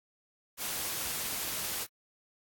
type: noise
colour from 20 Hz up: white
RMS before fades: -35 dBFS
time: 0.57-1.87 s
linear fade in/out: 50 ms
effects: AAC 64 kbps